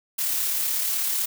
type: noise with amplitude modulation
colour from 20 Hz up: blue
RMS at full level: -24 dBFS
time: 0.18-1.26 s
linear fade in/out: 10 ms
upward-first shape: sine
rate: 36 Hz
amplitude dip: 25%
effects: none